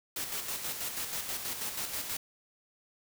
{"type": "noise with tremolo", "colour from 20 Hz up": "white", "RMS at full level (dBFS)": -35, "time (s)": [0.16, 2.17], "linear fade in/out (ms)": 5, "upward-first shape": "square", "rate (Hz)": 6.2, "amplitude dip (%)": 45, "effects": []}